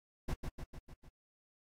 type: noise with echo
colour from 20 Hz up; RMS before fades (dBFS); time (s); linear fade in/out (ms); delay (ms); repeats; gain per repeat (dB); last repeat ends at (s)
brown; -34; 0.28-0.34; 10; 150; 5; -4; 1.09
effects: AAC 48 kbps